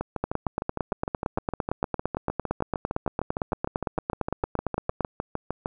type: two click trains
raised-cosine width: 1 ms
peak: -11 / -14 dBFS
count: 43 / 38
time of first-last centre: 0.24-5.007 / 0.01-5.659 s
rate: 8.81 / 6.55 Hz
effects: none